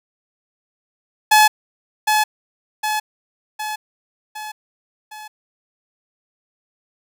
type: tone with echo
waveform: sawtooth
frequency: 855 Hz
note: A5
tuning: 50 cents flat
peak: -5 dBFS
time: 1.31-1.48 s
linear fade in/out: 10 ms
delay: 760 ms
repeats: 5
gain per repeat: -5 dB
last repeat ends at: 5.28 s
effects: none